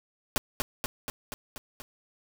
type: noise with echo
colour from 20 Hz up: pink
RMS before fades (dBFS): -26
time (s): 0.36-0.38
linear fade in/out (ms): 0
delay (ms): 240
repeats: 6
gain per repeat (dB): -3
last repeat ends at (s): 1.82
effects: none